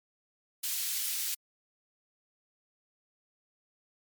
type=high-pass noise; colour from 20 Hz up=white; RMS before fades=-33 dBFS; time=0.63-1.35 s; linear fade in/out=10 ms; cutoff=2700 Hz; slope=12 dB/octave; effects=MP3 96 kbps